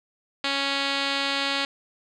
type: tone with low-pass filter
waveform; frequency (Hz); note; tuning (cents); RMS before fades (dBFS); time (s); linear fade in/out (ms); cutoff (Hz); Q
5% pulse; 277.2; C#4; 0; -26; 0.44-1.65; 2; 4600; 3.6
effects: none